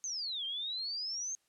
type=exponential two-way sweep; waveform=sine; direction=down then up; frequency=6480 to 3136 to 6480 Hz; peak=-35 dBFS; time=0.04-1.35 s; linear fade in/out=0 ms; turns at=0.45 s; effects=white hiss -75 dBFS RMS until 1.48 s + low-pass 10000 Hz 12 dB/octave